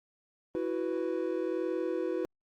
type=chord; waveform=triangle; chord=E suspended second; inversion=none; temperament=just; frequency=329.6 / 370.8 / 494.4 Hz; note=E4 / F#4 / B4; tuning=0 / +4 / +2 cents; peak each=-32 / -32 / -33 dBFS; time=0.55-2.25 s; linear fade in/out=0 ms; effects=Opus 32 kbps